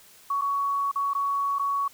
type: tone with dropouts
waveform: sine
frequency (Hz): 1120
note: C#6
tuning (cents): +18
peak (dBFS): -23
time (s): 0.3-1.88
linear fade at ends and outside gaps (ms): 5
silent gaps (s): 0.413-0.418 / 0.915-0.957 / 1.135-1.149 / 1.586-1.594
effects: white hiss -53 dBFS RMS until 1.93 s